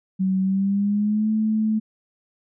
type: tone with pitch glide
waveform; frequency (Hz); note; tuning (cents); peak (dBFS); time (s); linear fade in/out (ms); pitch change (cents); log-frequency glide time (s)
sine; 189.2 to 217.3; F#3 to A3; +39 to -21; -18; 0.19-1.8; 20; +240; 0.41-1.3
effects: none